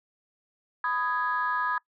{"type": "chord", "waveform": "sine", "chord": "G# minor", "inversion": "first", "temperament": "just", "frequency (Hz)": [996.7, 1245.9, 1661.2], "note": ["B5", "D#6", "G#6"], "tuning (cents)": [16, 2, 0], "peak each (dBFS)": -29, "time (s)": [0.84, 1.78], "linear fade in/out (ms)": 2, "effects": ["noise-tail reverb RT60 0.1 s tail -23 dB re dry", "tanh soft clip ceiling -17 dBFS"]}